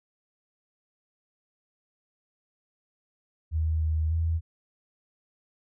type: tone with pitch steps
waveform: sine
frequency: 79.4 / 78.8 / 81.8 Hz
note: D#2 / D#2 / E2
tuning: +36 / +23 / -13 cents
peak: -23 dBFS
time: 3.51-4.41 s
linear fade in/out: 50 ms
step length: 300 ms
effects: none

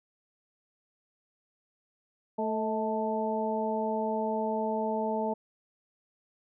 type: harmonic tone with a mistuned harmonic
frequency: 220 Hz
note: A3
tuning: in tune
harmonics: 1 / 2 / 3 / 4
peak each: -33 / -33 / -33 / -33 dBFS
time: 2.38-5.34 s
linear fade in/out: 10 ms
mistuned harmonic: 3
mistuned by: -42 cents
effects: none

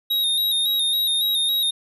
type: tone with vibrato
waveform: square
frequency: 3749 Hz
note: A#7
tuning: 9 cents sharp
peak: -19 dBFS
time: 0.1-1.71 s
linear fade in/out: 10 ms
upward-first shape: square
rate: 3.6 Hz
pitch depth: 35 cents each way
effects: none

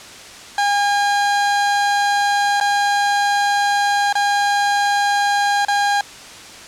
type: tone with dropouts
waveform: 30% pulse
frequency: 812 Hz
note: G#5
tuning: 39 cents flat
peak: -12 dBFS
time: 0.58-6.01 s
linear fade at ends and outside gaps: 2 ms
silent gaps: 2.601-2.61 / 4.127-4.153 / 5.65-5.683 s
effects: white hiss -37 dBFS RMS until 6.67 s + low-pass 7000 Hz 12 dB/octave

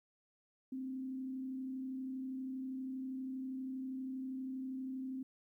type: tone with frequency modulation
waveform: sine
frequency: 261.6 Hz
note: C4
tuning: in tune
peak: -39 dBFS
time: 0.72-5.23 s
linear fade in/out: 5 ms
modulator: 32.5 Hz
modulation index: 0.26
effects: 13-bit

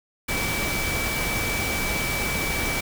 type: tone in noise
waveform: sine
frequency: 2304 Hz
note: D7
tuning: 34 cents flat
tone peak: -28 dBFS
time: 0.28-2.81 s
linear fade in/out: 10 ms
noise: pink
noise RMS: -27 dBFS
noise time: 0.28-2.81 s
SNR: -4 dB
effects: none

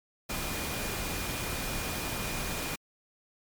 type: tone in noise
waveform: sine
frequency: 2430 Hz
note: D#7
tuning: 42 cents flat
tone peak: -43 dBFS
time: 0.29-2.76 s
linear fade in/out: 10 ms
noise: pink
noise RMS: -34 dBFS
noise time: 0.29-2.76 s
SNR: -12 dB
effects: MP3 96 kbps

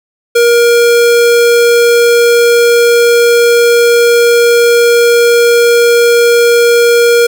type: tone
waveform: square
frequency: 472.9 Hz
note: A#4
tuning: 25 cents sharp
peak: -5 dBFS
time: 0.35-7.27 s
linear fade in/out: 10 ms
effects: none

